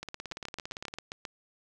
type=two click trains; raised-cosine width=0.2 ms; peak=-21 / -20 dBFS; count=17 / 8; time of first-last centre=0.03-0.939 / 0.32-1.252 s; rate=17.6 / 7.51 Hz; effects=none

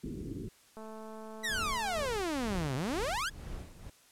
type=low-pass noise; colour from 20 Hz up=white; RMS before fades=-40 dBFS; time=0.03-0.49 s; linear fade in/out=10 ms; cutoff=380 Hz; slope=48 dB/octave
type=click train; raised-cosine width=1 ms; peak=-34 dBFS; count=283; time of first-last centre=0.77-2.058 s; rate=219 Hz
type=exponential two-way sweep; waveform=sawtooth; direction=down then up; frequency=2000 to 123.47 to 1748 Hz; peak=-28 dBFS; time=1.43-3.3 s; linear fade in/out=20 ms; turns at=2.75 s
type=noise with tremolo; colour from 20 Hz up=brown; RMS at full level=-40 dBFS; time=1.49-3.9 s; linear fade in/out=5 ms; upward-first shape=sine; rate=2.1 Hz; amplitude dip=75%
effects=white hiss -62 dBFS RMS until 4.11 s + low-pass 11000 Hz 12 dB/octave

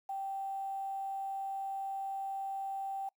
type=tone with quantisation; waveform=sine; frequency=781 Hz; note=G5; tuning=7 cents flat; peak=-35 dBFS; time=0.09-3.09 s; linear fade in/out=5 ms; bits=10; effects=noise-tail reverb RT60 0.1 s tail -24 dB re dry

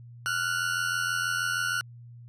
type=tone pair together; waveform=40% pulse; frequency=1393.7 / 1480 Hz; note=F6 / F#6; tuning=-4 / 0 cents; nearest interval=minor second; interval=104 cents; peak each=-29 / -28 dBFS; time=0.26-1.81 s; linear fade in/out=0 ms; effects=added 119 Hz sine -44 dBFS peak until 2.28 s + low-pass 12000 Hz 12 dB/octave

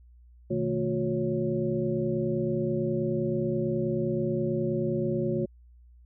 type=tone cluster; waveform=sine; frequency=126.5 / 155.9 / 221.8 / 360.4 / 552 Hz; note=B2 / D#3 / A3 / F#4 / C#5; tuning=+42 / +4 / +14 / -45 / -7 cents; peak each=-34 / -33 / -31 / -29 / -33 dBFS; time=0.5-5.46 s; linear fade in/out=10 ms; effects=added 60 Hz sine -51 dBFS peak until 6.05 s

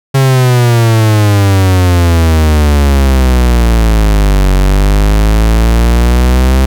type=exponential two-way sweep; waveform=45% pulse; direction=down then up; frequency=136.5 to 47 to 66.1 Hz; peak=-5 dBFS; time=0.14-6.66 s; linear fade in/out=10 ms; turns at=4.52 s; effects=none

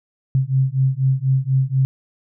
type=beating tone pair; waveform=sine; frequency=130.81 / 134.91 Hz; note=C3 / C#3; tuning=0 / -47 cents; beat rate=4.1 Hz; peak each=-18 dBFS; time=0.35-1.85 s; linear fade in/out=0 ms; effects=none

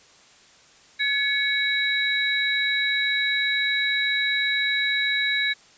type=tone cluster; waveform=sine; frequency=1699 / 2223 / 3881 Hz; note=G#6 / C#7 / B7; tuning=+39 / +4 / -31 cents; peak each=-25 dBFS; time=0.99-5.54 s; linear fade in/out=20 ms; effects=white hiss -53 dBFS RMS until 5.77 s + resampled to 16000 Hz

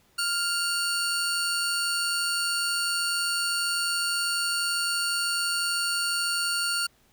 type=tone pair together; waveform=30% pulse; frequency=1396.9 / 4458 Hz; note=F6 / C#8; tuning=0 / +9 cents; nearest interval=octave + minor sixth; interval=2009 cents; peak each=-25 dBFS; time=0.18-6.87 s; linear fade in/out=10 ms; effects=pink hiss -63 dBFS RMS until 7.12 s

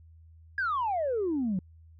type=exponential sweep; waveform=sine; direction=down; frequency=1661.2 to 176.1 Hz; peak=-25 dBFS; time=0.58-1.59 s; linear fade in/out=2 ms; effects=tanh soft clip ceiling -23 dBFS + added 81 Hz sine -51 dBFS peak until 1.99 s

